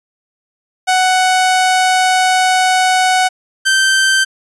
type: tone pair in turn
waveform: sawtooth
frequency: 743 / 1556.3 Hz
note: F#5 / G6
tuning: +7 / -13 cents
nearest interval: octave + minor second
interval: 1280 cents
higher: second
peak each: -6 dBFS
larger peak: neither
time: 0.87-3.29 / 3.65-4.25 s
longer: first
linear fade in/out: 20 ms
effects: resampled to 24000 Hz